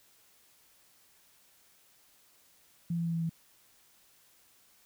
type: tone with pitch steps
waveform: sine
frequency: 169.6 / 168.33 / 167.07 / 165.82 / 164.58 Hz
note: E3 / E3 / E3 / E3 / E3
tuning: +50 / +37 / +24 / +11 / -2 cents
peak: -29 dBFS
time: 2.9-3.295 s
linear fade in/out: 5 ms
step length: 79 ms
effects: white hiss -64 dBFS RMS until 4.85 s